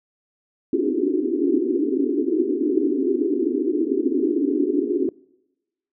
pink band-pass noise, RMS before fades -21 dBFS, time 0.73-5.09 s, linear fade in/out 2 ms, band 260 to 410 Hz, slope 96 dB/octave, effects noise-tail reverb RT60 1.0 s tail -26 dB re dry

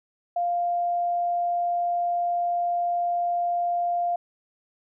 sine tone, 698.5 Hz, F5, in tune, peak -22 dBFS, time 0.36-4.16 s, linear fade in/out 5 ms, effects none

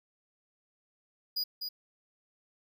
square tone with echo, 4905 Hz, D#8, 26 cents flat, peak -30 dBFS, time 1.36-1.44 s, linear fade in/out 10 ms, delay 250 ms, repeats 1, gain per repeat -5 dB, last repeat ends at 1.69 s, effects none

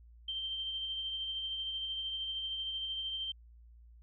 sine tone with tremolo, 3136 Hz, G7, in tune, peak -34 dBFS, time 0.28-3.32 s, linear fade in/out 5 ms, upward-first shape sine, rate 13 Hz, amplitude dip 30%, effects added 58 Hz sine -54 dBFS peak until 4.02 s

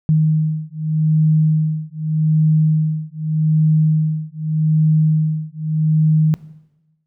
sine beating tone pair, 155.56 / 156.39 Hz, D#3 / D#3, 0 / +9 cents, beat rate 0.83 Hz, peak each -16 dBFS, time 0.09-6.34 s, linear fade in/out 0 ms, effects noise-tail reverb RT60 1.0 s tail -18 dB re dry

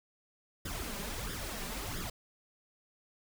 pink noise with flanger, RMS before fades -39 dBFS, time 0.65-2.1 s, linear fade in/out 5 ms, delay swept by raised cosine 0.57 to 5.07 ms, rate 1.5 Hz, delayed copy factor +0.7, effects none

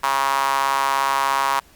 sawtooth tone with high-pass filter, 136.9 Hz, C#3, 21 cents flat, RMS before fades -20 dBFS, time 0.03-1.6 s, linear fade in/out 10 ms, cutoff 1000 Hz, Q 4.7, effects pink hiss -52 dBFS RMS until 1.75 s + Opus 48 kbps

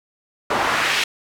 pink noise with band-pass filter sweep, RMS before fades -20 dBFS, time 0.5-1.04 s, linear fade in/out 5 ms, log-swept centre 840 to 2900 Hz, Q 1.2, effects none

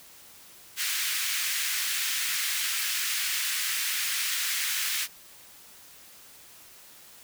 pink high-pass noise, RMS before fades -29 dBFS, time 0.76-5.08 s, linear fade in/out 50 ms, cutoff 1700 Hz, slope 24 dB/octave, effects white hiss -51 dBFS RMS until 7.23 s

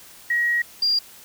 sine tone pair in turn, 1900 / 4788 Hz, A#6 / D8, +33 / +33 cents, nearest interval octave + major third, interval 1600 cents, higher second, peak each -18 / -17 dBFS, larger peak second, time 0.3-0.62 / 0.82-0.99 s, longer first, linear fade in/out 5 ms, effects white hiss -46 dBFS RMS until 1.24 s

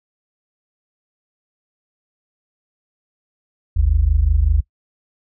sine tone pair together, 50.72 / 76 Hz, G#1 / D#2, -40 / -40 cents, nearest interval perfect fifth, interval 700 cents, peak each -15 dBFS, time 3.76-4.61 s, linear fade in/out 10 ms, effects noise-tail reverb RT60 0.1 s tail -22 dB re dry

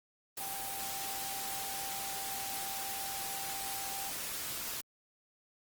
sine tone in noise, 784 Hz, G5, in tune, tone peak -43 dBFS, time 0.4-4.1 s, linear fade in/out 5 ms, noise white, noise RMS -39 dBFS, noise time 0.37-4.81 s, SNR -7 dB, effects Opus 24 kbps

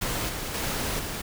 pink noise with level steps, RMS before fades -29 / -33 / -29 / -33 dBFS, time 0.01-1.22 s, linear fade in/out 10 ms, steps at 0.29 / 0.54 / 0.99 s, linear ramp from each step 2 ms, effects none

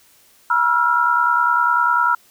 sine tone cluster, 964 / 1335 / 1405 Hz, B5 / E6 / F6, -42 / +22 / +10 cents, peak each -18 dBFS, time 0.5-2.15 s, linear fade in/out 5 ms, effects white hiss -53 dBFS RMS until 2.3 s

